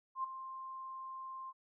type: tone with ADSR envelope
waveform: sine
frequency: 1053 Hz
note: C6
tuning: 11 cents sharp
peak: -32 dBFS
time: 0.15-1.53 s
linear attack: 88 ms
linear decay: 11 ms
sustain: -11 dB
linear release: 40 ms
effects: none